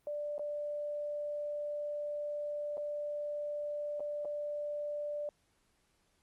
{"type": "tone with dropouts", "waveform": "sine", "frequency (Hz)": 589, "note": "D5", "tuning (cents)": 5, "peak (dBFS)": -35, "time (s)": [0.07, 5.29], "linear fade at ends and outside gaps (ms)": 1, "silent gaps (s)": [[0.381, 0.394], [2.771, 2.778], [3.997, 4.004], [4.249, 4.254]], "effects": ["pink hiss -74 dBFS RMS until 6.22 s", "Opus 32 kbps"]}